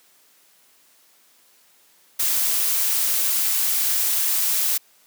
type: noise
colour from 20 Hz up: blue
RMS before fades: -21 dBFS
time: 2.19-4.78 s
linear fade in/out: 10 ms
effects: white hiss -57 dBFS RMS until 5.06 s + high-pass 200 Hz 12 dB/octave